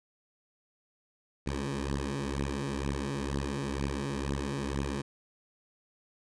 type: beating tone pair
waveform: 10% pulse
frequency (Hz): 68.5 / 70.6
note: C#2 / C#2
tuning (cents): -20 / +32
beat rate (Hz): 2.1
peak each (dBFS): -26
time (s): 1.46-5.02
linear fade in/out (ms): 10
effects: resampled to 22050 Hz